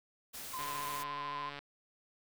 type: noise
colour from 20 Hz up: white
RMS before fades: -45 dBFS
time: 0.33-1.04 s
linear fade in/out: 20 ms
type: tone with vibrato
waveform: sine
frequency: 1027 Hz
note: C6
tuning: 33 cents flat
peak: -38 dBFS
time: 0.53-1.5 s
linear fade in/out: 10 ms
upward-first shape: square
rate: 14 Hz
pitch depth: 28 cents each way
type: click train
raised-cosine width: 0.3 ms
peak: -28 dBFS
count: 144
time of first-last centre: 0.59-1.59 s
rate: 143 Hz
effects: none